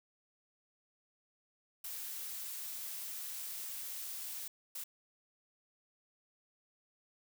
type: noise bursts at uneven times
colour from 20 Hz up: blue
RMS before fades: -43 dBFS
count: 2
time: 1.84-4.48 / 4.75-4.84 s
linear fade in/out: 5 ms
effects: none